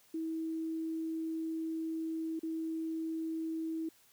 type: tone with dropouts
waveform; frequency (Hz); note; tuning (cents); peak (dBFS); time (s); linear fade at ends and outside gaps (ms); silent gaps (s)
sine; 322.8; E4; -36; -34; 0.14-3.89; 5; 2.394-2.431
effects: white hiss -65 dBFS RMS until 4.12 s